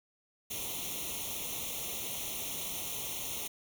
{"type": "noise with comb filter", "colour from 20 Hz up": "white", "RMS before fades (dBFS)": -38, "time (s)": [0.5, 3.48], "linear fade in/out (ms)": 10, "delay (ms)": 0.31, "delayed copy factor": 0.9, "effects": []}